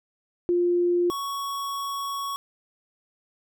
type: tone pair in turn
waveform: sine / square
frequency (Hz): 350.9 / 1114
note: F4 / C#6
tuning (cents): +8 / +8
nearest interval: octave + minor sixth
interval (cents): 2000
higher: second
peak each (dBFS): -19 / -29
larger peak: first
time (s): 0.49-1.1 / 1.1-2.36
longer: second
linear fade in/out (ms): 0
effects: none